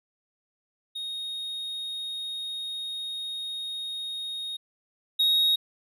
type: tone pair in turn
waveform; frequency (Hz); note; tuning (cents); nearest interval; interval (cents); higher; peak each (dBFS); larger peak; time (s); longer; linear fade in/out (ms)
triangle; 3728 / 3763; A#7 / A#7; -1 / +16; unison; 17; second; -30 / -18; second; 0.95-4.57 / 5.19-5.56; first; 10
effects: none